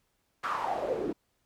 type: noise with band-pass filter sweep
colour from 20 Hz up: pink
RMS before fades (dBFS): -32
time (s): 0.43-1.13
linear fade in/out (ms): 10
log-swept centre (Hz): 1400 to 310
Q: 5.5
effects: pink hiss -75 dBFS RMS until 1.45 s